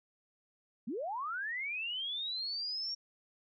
sine linear sweep, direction up, 191.1 to 5588 Hz, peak -35 dBFS, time 0.87-2.95 s, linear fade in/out 10 ms, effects none

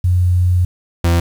sine / 40% pulse tone pair in turn, 89.7 / 85.31 Hz, F2 / F2, +47 / -40 cents, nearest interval minor second, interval 87 cents, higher first, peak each -10 dBFS, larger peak neither, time 0.04-0.65 / 1.04-1.2 s, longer first, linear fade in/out 5 ms, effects 7-bit

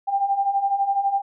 sine beating tone pair, 784 / 796 Hz, G5 / G5, 0 / +26 cents, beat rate 12 Hz, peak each -25 / -20 dBFS, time 0.07-1.22 s, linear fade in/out 20 ms, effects none

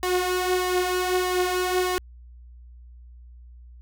sawtooth tone with flanger, 364.4 Hz, F#4, 26 cents flat, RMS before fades -24 dBFS, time 0.03-1.98 s, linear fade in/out 0 ms, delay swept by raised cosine 1.7 to 4.8 ms, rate 1.6 Hz, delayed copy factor +0.55, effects added 60 Hz sine -43 dBFS peak until 3.81 s

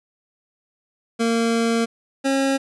25% pulse tone pair in turn, 230 / 271.2 Hz, A#3 / C#4, -23 / -38 cents, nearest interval minor third, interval 285 cents, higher second, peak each -14 dBFS, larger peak neither, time 1.19-1.86 / 2.24-2.58 s, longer first, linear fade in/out 20 ms, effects resampled to 24000 Hz

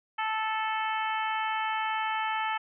harmonic tone, 438.1 Hz, A4, 7 cents flat, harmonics 2 / 3 / 4 / 5 / 6 / 7, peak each -30 / -34 / -36 / -38 / -40 / -41 dBFS, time 0.18-2.58 s, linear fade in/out 10 ms, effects none

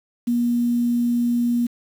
sine tone with quantisation, 239.1 Hz, A#3, 44 cents sharp, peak -17 dBFS, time 0.27-1.67 s, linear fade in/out 10 ms, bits 7, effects none

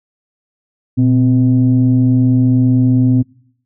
sine tone pair together, 121.05 / 256.5 Hz, B2 / C4, -34 / -34 cents, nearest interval octave + minor second, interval 1300 cents, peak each -10 dBFS, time 0.97-3.23 s, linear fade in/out 20 ms, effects noise-tail reverb RT60 0.7 s tail -24 dB re dry + tanh soft clip ceiling -3 dBFS

